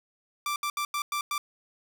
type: tone bursts at uneven times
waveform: sawtooth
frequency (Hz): 1174.7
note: D6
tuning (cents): 0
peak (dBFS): -24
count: 6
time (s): 0.46-0.56 / 0.63-0.7 / 0.77-0.85 / 0.94-1.02 / 1.12-1.21 / 1.31-1.38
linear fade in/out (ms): 2
effects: none